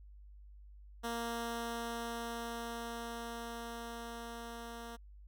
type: tone with level ramp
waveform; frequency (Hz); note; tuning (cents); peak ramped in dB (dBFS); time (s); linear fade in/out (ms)
10% pulse; 233.1; A#3; 0; -28 to -37; 1.03-4.97; 20
effects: added 50 Hz sine -52 dBFS peak until 5.27 s